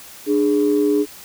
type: tone pair together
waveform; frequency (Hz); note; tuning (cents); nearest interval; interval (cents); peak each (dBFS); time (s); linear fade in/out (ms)
sine; 297 / 415.3; D4 / G#4; +20 / 0; tritone; 580; -16; 0.26-1.06; 50
effects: tanh soft clip ceiling -7 dBFS + white hiss -40 dBFS RMS until 1.24 s